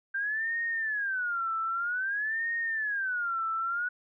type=tone with vibrato; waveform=sine; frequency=1568 Hz; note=G6; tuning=in tune; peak=-28 dBFS; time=0.14-3.89 s; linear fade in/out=10 ms; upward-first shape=sine; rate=0.52 Hz; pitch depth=290 cents each way; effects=none